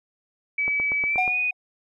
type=tone with pitch glide; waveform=sine; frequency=2289 to 2482 Hz; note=D7 to D#7; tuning=-45 to -5 cents; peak=-21 dBFS; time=0.58-1.51 s; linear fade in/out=5 ms; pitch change=+140 cents; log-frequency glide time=1.06-1.36 s
type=click train; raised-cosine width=1 ms; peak=-20 dBFS; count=6; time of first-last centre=0.68-1.278 s; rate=8.36 Hz
type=tone with exponential decay; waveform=triangle; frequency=740 Hz; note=F#5; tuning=in tune; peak=-17 dBFS; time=1.18-1.53 s; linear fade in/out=2 ms; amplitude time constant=74 ms
effects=none